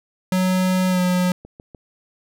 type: tone with pitch glide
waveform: square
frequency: 185 to 180.98 Hz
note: F#3 to F#3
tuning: 0 to -38 cents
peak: -17 dBFS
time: 0.32-1.32 s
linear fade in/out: 2 ms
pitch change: -38 cents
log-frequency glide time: 0.89-1 s
type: click train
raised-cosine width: 2 ms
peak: -26 dBFS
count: 3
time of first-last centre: 1.45-1.748 s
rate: 6.72 Hz
effects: none